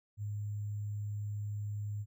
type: tone with sample-and-hold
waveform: sine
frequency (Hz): 103.83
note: G#2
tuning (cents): 0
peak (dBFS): -35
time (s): 0.17-2.06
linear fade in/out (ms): 50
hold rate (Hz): 7350
effects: none